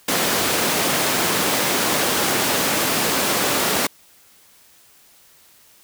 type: high-pass noise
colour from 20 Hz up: pink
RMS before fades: -20 dBFS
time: 0.08-3.87 s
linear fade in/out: 5 ms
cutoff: 230 Hz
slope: 12 dB/octave
effects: white hiss -52 dBFS RMS until 5.83 s